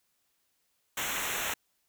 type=noise with comb filter; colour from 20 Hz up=pink; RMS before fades=-33 dBFS; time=0.97-1.54 s; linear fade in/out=5 ms; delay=0.21 ms; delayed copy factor=-0.9; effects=white hiss -75 dBFS RMS until 1.88 s